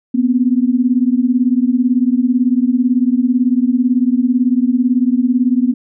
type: beating tone pair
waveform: sine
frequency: 241.9 / 259.9 Hz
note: B3 / C4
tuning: -36 / -11 cents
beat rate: 18 Hz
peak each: -13 / -14 dBFS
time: 0.14-5.74 s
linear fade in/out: 10 ms
effects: none